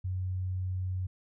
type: tone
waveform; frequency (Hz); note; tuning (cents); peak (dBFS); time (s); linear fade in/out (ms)
sine; 92.5; F#2; 0; -30; 0.04-1.07; 10
effects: none